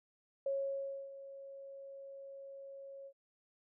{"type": "tone with ADSR envelope", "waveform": "sine", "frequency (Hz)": 549, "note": "C#5", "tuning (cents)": -17, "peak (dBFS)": -32, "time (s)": [0.46, 3.13], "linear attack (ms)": 4, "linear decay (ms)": 630, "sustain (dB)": -15, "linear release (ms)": 66, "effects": []}